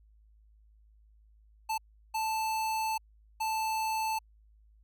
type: tone bursts at uneven times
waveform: square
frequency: 880 Hz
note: A5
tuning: in tune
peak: -30 dBFS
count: 3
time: 1.69-1.78 / 2.14-2.98 / 3.4-4.19 s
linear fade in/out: 10 ms
effects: added 53 Hz sine -58 dBFS peak until 4.83 s